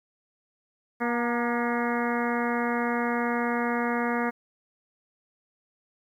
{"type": "harmonic tone with a mistuned harmonic", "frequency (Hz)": 238.9, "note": "A#3", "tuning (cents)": 43, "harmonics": [1, 2, 3, 4, 5, 6, 7, 8, 9], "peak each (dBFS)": [-28, -31, -33, -34, -35, -36, -36, -37, -38], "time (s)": [1, 4.31], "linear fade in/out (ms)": 20, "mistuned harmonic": 4, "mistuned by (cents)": -38, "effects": ["10-bit"]}